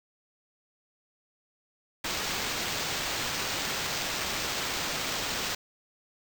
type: noise with sample-and-hold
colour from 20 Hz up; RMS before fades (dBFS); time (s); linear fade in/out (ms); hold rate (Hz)
white; -32; 2.04-5.55; 5; 11025
effects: none